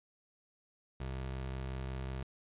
25% pulse tone, 65.41 Hz, C2, in tune, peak -34 dBFS, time 1-2.23 s, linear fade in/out 5 ms, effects resampled to 8000 Hz

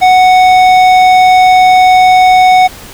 triangle tone with tanh clipping, 740 Hz, F#5, in tune, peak -4 dBFS, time 0.01-2.68 s, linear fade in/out 20 ms, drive 17 dB, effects pink hiss -30 dBFS RMS until 2.93 s

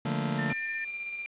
40% pulse chord, Bb major seventh, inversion first, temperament just, 145.68 / 174.81 / 218.5 / 233.1 Hz, D3 / F3 / A3 / Bb3, -14 / +2 / -12 / 0 cents, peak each -31 / -35 / -33 / -34 dBFS, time 0.05-0.53 s, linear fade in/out 5 ms
sine tone, 1796 Hz, A6, 35 cents sharp, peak -33 dBFS, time 0.38-0.85 s, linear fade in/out 10 ms
sine tone with tremolo, 2384 Hz, D7, 25 cents sharp, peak -33 dBFS, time 0.5-1.26 s, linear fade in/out 0 ms, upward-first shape square, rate 16 Hz, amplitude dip 30%
effects resampled to 8000 Hz + 9-bit

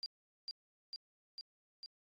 sine tone with echo, 4765 Hz, D8, 24 cents sharp, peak -38 dBFS, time 0.03-0.06 s, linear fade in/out 0 ms, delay 450 ms, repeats 4, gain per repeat -2 dB, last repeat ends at 1.86 s, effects AAC 32 kbps

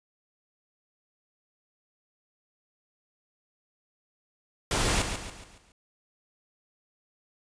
pink noise with echo, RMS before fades -26 dBFS, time 4.71-5.02 s, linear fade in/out 2 ms, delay 140 ms, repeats 5, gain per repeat -7 dB, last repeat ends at 5.72 s, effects resampled to 22050 Hz

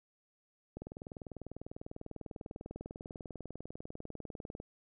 click train, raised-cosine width 2 ms, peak -30 dBFS, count 78, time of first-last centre 0.77-4.601 s, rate 20.1 Hz, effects none

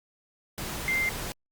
sine tone in noise, 2093 Hz, C7, in tune, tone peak -24 dBFS, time 0.88-1.09 s, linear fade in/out 0 ms, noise pink, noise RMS -35 dBFS, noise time 0.58-1.32 s, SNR +8 dB, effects Opus 48 kbps

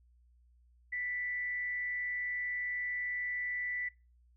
sine tone with frequency modulation, 1975.5 Hz, B6, in tune, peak -34 dBFS, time 0.92-3.89 s, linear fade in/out 10 ms, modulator 198 Hz, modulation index 0.23, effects noise-tail reverb RT60 0.3 s tail -23 dB re dry + added 60 Hz sine -62 dBFS peak until 4.36 s

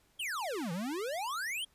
square exponential two-way sweep, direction down then up, 3322 to 160 to 3322 Hz, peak -35 dBFS, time 0.19-1.65 s, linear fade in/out 10 ms, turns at 0.72 s, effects pink hiss -69 dBFS RMS until 1.74 s + resampled to 32000 Hz

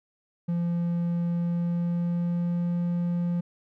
triangle tone with pitch glide, 171.8 to 173.8 Hz, F3 to F3, -28 to -8 cents, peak -22 dBFS, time 0.48-3.41 s, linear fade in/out 10 ms, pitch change +20 cents, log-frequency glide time 1.31-2.8 s, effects none

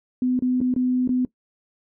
sine tone with dropouts, 252.2 Hz, B3, 36 cents sharp, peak -18 dBFS, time 0.22-1.25 s, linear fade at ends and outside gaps 2 ms, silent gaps 0.392-0.422 / 0.605-0.613 / 0.74-0.762 / 1.076-1.091 s, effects noise-tail reverb RT60 0.1 s tail -19 dB re dry

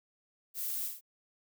violet noise with echo, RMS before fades -37 dBFS, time 0.54-0.91 s, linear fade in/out 50 ms, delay 51 ms, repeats 2, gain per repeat -5 dB, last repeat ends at 1.012 s, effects none

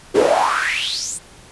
brown noise with high-pass filter sweep, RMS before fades -18 dBFS, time 0.14-1.19 s, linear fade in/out 20 ms, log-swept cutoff 370 to 9100 Hz, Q 7.8, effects pink hiss -44 dBFS RMS until 1.51 s + resampled to 24000 Hz

